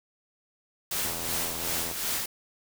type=noise with tremolo; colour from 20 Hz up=white; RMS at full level=-29 dBFS; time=0.91-2.26 s; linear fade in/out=5 ms; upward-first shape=sine; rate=2.7 Hz; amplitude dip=50%
type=click train; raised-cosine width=1 ms; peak=-25 dBFS; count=73; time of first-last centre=1.05-1.913 s; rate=83.4 Hz
effects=none